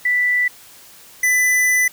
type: tone pair in turn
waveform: sine / square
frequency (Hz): 1975.5 / 1997.3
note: B6 / B6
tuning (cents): 0 / +19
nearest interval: unison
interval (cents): 19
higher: second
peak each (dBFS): -14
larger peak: neither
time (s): 0.05-0.48 / 1.23-1.88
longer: second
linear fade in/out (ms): 5
effects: white hiss -44 dBFS RMS until 1.92 s